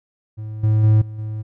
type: tone with level steps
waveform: triangle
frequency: 108.1 Hz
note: A2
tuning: 30 cents flat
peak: -25 / -11 / -8 / -27 / -22 dBFS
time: 0.37-1.43 s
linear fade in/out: 20 ms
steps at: 0.63 / 0.83 / 1.01 / 1.18 s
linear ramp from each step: 10 ms
effects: none